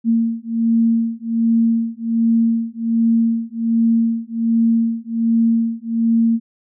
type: beating tone pair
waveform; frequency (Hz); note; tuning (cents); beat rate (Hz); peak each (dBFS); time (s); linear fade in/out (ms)
sine; 228.2 / 229.5; A#3 / A#3; -37 / -27; 1.3; -17; 0.04-6.4; 50
effects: none